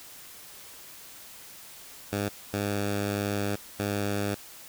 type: tone bursts at uneven times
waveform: 10% pulse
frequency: 101.6 Hz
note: G#2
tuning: 38 cents flat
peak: -19 dBFS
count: 3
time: 2.12-2.29 / 2.53-3.56 / 3.79-4.35 s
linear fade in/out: 10 ms
effects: white hiss -47 dBFS RMS until 4.68 s